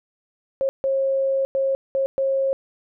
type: tone bursts at uneven times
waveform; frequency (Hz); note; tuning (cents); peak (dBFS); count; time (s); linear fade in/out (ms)
sine; 540; C#5; -45; -18; 5; 0.61-0.69 / 0.84-1.45 / 1.55-1.75 / 1.95-2.06 / 2.18-2.53; 0
effects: none

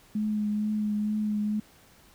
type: tone with vibrato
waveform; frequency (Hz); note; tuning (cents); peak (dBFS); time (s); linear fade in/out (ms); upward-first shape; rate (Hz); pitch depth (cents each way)
sine; 211.2; G#3; +29; -25; 0.15-1.6; 5; triangle; 2.2; 22
effects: pink hiss -57 dBFS RMS until 2.14 s

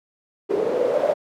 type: noise with band-pass filter sweep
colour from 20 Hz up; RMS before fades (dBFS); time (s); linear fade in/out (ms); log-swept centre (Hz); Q
pink; -21; 0.49-1.14; 20; 400 to 620; 9.9
effects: high-pass 150 Hz 12 dB/octave

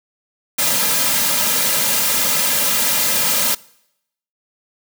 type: noise with comb filter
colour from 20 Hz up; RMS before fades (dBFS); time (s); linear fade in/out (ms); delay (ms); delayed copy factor
white; -17; 0.58-3.55; 10; 2.7; -0.75
effects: noise-tail reverb RT60 0.8 s tail -23 dB re dry + high-pass 150 Hz 12 dB/octave

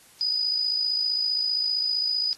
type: tone with amplitude modulation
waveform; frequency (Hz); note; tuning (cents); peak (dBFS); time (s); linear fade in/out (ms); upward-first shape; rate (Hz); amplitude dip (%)
sine; 4962; D#8; -6; -20; 0.21-2.33; 0; sine; 55.3; 55
effects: white hiss -54 dBFS RMS until 2.37 s + AAC 32 kbps

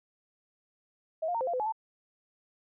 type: tone with pitch steps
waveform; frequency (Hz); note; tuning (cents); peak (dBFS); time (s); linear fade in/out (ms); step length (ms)
sine; 640 / 706 / 918 / 518 / 690 / 506 / 851 / 884; D#5 / F5 / A#5 / C5 / F5 / B4 / G#5 / A5; +49 / +19 / -27 / -17 / -21 / +42 / +42 / +8; -28; 1.22-1.724; 10; 63
effects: none

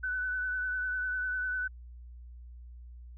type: tone with vibrato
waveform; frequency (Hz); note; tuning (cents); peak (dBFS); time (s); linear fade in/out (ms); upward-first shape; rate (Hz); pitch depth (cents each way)
sine; 1500; F#6; +23; -30; 0.03-1.68; 10; triangle; 10; 31
effects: added 60 Hz sine -45 dBFS peak until 3.17 s

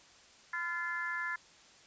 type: harmonic tone with a mistuned harmonic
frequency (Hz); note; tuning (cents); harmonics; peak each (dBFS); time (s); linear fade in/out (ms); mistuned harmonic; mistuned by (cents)
346.5; F4; -14; 3 / 4 / 5 / 6; -42 / -40 / -36 / -44; 0.53-1.36; 5; 3; -39
effects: white hiss -59 dBFS RMS until 1.86 s + resampled to 16000 Hz

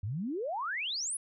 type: exponential sweep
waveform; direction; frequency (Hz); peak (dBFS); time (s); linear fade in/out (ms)
sine; up; 90.5 to 10770; -32; 0.03-1.17; 5
effects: none

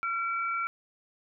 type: tone pair together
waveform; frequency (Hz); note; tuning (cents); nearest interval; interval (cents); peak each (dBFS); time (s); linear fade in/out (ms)
sine; 1365.9 / 2300; F6 / D7; -39 / -37; major sixth; 902; -29 / -34; 0.03-0.67; 0
effects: none

